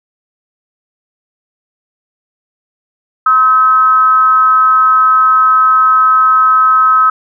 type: tone with frequency modulation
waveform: sine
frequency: 1282 Hz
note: E6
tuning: 49 cents flat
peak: -5 dBFS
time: 3.26-7.1 s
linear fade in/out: 5 ms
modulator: 254 Hz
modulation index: 0.34
effects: none